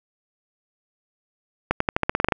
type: accelerating click train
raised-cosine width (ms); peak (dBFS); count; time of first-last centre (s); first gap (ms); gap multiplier
0.5; -4; 11; 1.71-2.322; 94; 0.9
effects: none